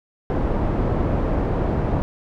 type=low-pass noise; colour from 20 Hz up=pink; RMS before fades=-21 dBFS; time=0.3-2.02 s; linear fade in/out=0 ms; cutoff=730 Hz; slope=12 dB/octave; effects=none